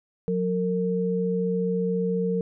sine tone pair together, 181.3 / 457.2 Hz, F#3 / A#4, -35 / -34 cents, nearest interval octave + major third, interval 1601 cents, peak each -25 dBFS, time 0.28-2.41 s, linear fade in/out 0 ms, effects none

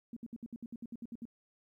sine tone bursts, 233.1 Hz, A#3, in tune, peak -40 dBFS, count 12, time 0.13-1.254 s, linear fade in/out 2 ms, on 35 ms, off 64 ms, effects 13-bit

